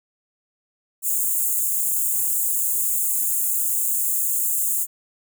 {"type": "high-pass noise", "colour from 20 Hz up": "white", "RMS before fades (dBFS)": -22, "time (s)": [1.02, 4.87], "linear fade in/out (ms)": 50, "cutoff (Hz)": 6800, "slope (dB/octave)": 96, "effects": []}